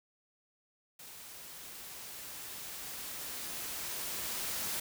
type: noise with level ramp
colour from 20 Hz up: white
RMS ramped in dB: -50 to -36 dBFS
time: 0.99-4.8 s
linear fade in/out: 5 ms
effects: none